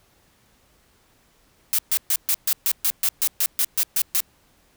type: noise bursts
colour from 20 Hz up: blue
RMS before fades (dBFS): -20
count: 14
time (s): 1.73-4.204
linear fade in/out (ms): 0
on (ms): 56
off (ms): 130
effects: pink hiss -60 dBFS RMS until 4.76 s